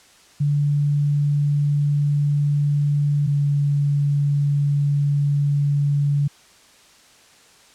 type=tone pair in turn; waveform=sine; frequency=145.1 / 143.43 Hz; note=D3 / D3; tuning=-21 / -41 cents; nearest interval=unison; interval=20 cents; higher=first; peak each=-16 dBFS; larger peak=neither; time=0.4-3.27 / 3.27-6.28 s; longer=second; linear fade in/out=10 ms; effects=white hiss -51 dBFS RMS until 7.74 s + low-pass 8000 Hz 12 dB/octave